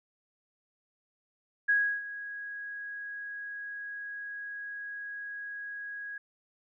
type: tone with ADSR envelope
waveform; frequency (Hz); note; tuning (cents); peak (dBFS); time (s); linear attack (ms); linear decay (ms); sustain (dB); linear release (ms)
sine; 1654; G#6; -8; -21; 1.68-6.18; 16; 320; -16; 4
effects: none